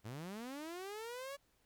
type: linear sweep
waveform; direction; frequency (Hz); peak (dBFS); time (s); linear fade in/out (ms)
sawtooth; up; 100.1 to 571; -40; 0.04-1.37; 20
effects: pink hiss -75 dBFS RMS until 1.65 s